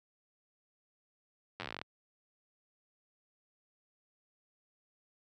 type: slowing click train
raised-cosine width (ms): 0.3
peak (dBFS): -23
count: 14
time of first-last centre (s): 1.6-1.815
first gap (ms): 10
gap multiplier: 1.08
effects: high-pass 80 Hz 12 dB/octave